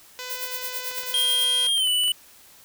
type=tone; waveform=5% pulse; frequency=502 Hz; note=B4; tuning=28 cents sharp; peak=-21 dBFS; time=0.19-1.67 s; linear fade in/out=0 ms
type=noise with tremolo; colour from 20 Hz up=violet; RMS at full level=-29 dBFS; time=0.3-1.44 s; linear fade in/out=0 ms; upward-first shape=triangle; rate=9.1 Hz; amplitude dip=100%
type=clicks; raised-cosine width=0.2 ms; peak=-24 dBFS; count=12; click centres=0.914 / 0.984 / 1.034 / 1.139 / 1.254 / 1.44 / 1.649 / 1.686 / 1.779 / 1.873 / 2.037 / 2.08 s
type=tone with pitch glide; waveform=square; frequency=3220 to 2970 Hz; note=G7 to F#7; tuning=+46 to +6 cents; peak=-20 dBFS; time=1.14-2.12 s; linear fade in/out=2 ms; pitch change=-140 cents; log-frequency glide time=1.74-1.89 s
effects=white hiss -51 dBFS RMS until 2.64 s